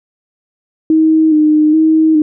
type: tone with vibrato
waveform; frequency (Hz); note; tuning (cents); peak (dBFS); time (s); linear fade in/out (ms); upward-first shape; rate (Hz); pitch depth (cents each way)
sine; 311.1; D#4; 0; -6; 0.9-2.22; 2; square; 1.2; 31
effects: none